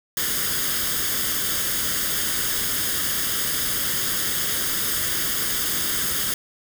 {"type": "noise with comb filter", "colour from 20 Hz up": "white", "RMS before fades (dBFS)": -24, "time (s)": [0.17, 6.34], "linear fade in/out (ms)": 2, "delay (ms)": 0.6, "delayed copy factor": 0.65, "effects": []}